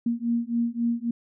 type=beating tone pair; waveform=sine; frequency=233 / 236.7 Hz; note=A#3 / A#3; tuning=-1 / +27 cents; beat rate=3.7 Hz; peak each=-26 dBFS; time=0.06-1.11 s; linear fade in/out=5 ms; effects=none